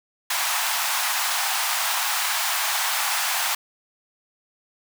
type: high-pass noise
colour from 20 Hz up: pink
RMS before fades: -24 dBFS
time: 0.3-3.55 s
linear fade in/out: 5 ms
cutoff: 740 Hz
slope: 48 dB/octave
effects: none